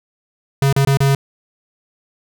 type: tone with dropouts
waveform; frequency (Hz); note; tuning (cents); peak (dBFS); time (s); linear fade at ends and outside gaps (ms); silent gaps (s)
square; 137.7; C#3; -11; -12; 0.62-1.15; 2; 0.727-0.763 / 0.85-0.872 / 0.972-1.004
effects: none